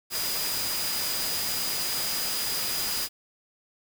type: tone in noise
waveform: sine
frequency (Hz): 4921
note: D#8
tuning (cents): -20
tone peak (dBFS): -32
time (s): 0.1-3.09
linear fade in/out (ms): 50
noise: white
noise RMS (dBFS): -30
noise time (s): 0.1-3.09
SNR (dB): -5
effects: none